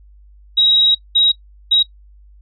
sine tone bursts at uneven times, 3820 Hz, A#7, 42 cents sharp, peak -9 dBFS, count 3, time 0.57-0.95 / 1.15-1.32 / 1.71-1.83 s, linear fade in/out 10 ms, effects noise-tail reverb RT60 0.1 s tail -21 dB re dry + added 50 Hz sine -42 dBFS peak until 2.41 s

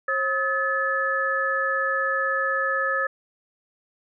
sine tone cluster, 538 / 1278 / 1728 Hz, C5 / D#6 / A6, +48 / +46 / -32 cents, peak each -28 / -26 / -24 dBFS, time 0.08-3.07 s, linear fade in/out 5 ms, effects none

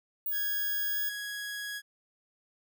sine tone, 15510 Hz, B9, 33 cents flat, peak -29 dBFS, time 0.26-1.09 s, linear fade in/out 2 ms
sawtooth tone with pitch glide, 1652 to 1663.5 Hz, G#6 to G#6, -10 to +2 cents, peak -32 dBFS, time 0.31-1.82 s, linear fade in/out 50 ms, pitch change +12 cents, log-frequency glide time 0.93-0.98 s
effects none

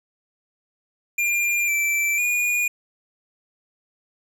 square tone with pitch steps, 2398 / 2334 / 2441 Hz, D7 / D7 / D#7, +36 / -11 / -34 cents, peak -20 dBFS, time 1.18-2.68 s, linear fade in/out 5 ms, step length 500 ms, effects none

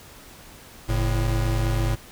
square tone pair together, 46.92 / 111.6 Hz, F#1 / A2, +25 / +25 cents, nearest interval octave + minor third, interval 1500 cents, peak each -24 dBFS, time 0.88-1.96 s, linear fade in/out 20 ms, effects pink hiss -46 dBFS RMS until 2.11 s

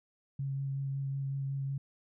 sine tone with vibrato, 137.1 Hz, C#3, 19 cents flat, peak -32 dBFS, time 0.39-1.78 s, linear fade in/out 5 ms, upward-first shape sine, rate 5.4 Hz, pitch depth 12 cents each way, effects none

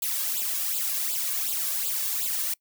blue noise with flanger, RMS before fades -28 dBFS, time 0.02-2.54 s, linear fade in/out 5 ms, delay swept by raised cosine 0.25 to 1.85 ms, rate 2.7 Hz, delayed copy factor +0.85, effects noise-tail reverb RT60 0.1 s tail -24 dB re dry

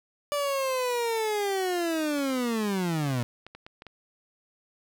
30% pulse linear sweep, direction down, 585 to 115.9 Hz, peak -23 dBFS, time 0.32-3.23 s, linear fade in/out 0 ms
clicks, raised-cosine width 0.3 ms, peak -28 dBFS, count 10, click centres 2.186 / 2.302 / 3.067 / 3.106 / 3.203 / 3.466 / 3.55 / 3.665 / 3.821 / 3.867 s
effects none

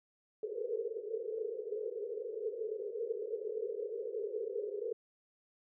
white band-pass noise, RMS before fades -39 dBFS, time 0.43-4.93 s, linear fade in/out 2 ms, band 410 to 480 Hz, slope 96 dB/octave, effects none

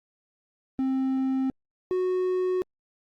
triangle tone pair in turn, 264.1 / 367.8 Hz, C4 / F#4, +16 / -10 cents, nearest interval tritone, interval 574 cents, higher second, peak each -21 dBFS, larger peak neither, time 0.79-1.5 / 1.91-2.62 s, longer neither, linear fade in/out 0 ms, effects Opus 32 kbps

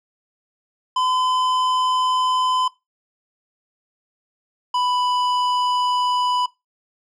square tone pair in turn, 1016 / 992.2 Hz, B5 / B5, +49 / +8 cents, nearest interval unison, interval 41 cents, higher first, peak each -18 / -19 dBFS, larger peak first, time 0.96-2.68 / 4.74-6.46 s, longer neither, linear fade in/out 5 ms, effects noise-tail reverb RT60 0.2 s tail -19 dB re dry + low-pass 5000 Hz 12 dB/octave

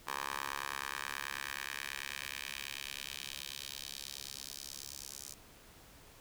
10% pulse tone with high-pass filter sweep, 69.3 Hz, C#2, in tune, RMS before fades -43 dBFS, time 0.07-5.34 s, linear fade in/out 5 ms, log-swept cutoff 1000 to 6300 Hz, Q 1.6, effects pink hiss -58 dBFS RMS until 6.2 s

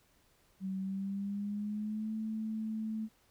sine tone with pitch glide, 190.6 to 218.9 Hz, G3 to A3, -48 to -9 cents, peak -34 dBFS, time 0.6-3.09 s, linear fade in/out 50 ms, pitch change +239 cents, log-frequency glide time 0.79-2.14 s, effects pink hiss -69 dBFS RMS until 3.3 s

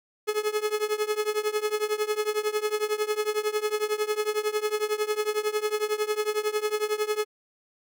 45% pulse tone with tremolo, 424.8 Hz, G#4, 39 cents sharp, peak -21 dBFS, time 0.27-7.25 s, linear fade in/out 20 ms, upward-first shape triangle, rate 11 Hz, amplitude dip 95%, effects none

